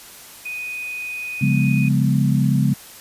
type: tone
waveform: sine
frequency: 2489 Hz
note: D#7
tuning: in tune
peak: -26 dBFS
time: 0.45-1.89 s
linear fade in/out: 10 ms
type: chord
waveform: sine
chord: C# dominant seventh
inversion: none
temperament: equal with one note detuned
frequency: 138.59 / 174.61 / 204.3 / 246.9 Hz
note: C#3 / E#3 / G#3 / B3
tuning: 0 / 0 / -28 / 0 cents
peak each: -17 / -23 / -20 / -23 dBFS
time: 1.41-2.74 s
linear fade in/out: 10 ms
effects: white hiss -41 dBFS RMS until 3 s + resampled to 32000 Hz